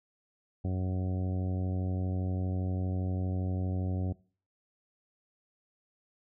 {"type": "harmonic tone", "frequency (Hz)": 92.5, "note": "F#2", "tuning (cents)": 0, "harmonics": [1, 2, 3, 4, 5, 6, 7, 8], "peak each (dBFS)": [-30, -36, -40, -45, -49, -48, -51, -50], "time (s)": [0.64, 4.13], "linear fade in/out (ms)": 10, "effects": ["noise-tail reverb RT60 0.4 s tail -21 dB re dry"]}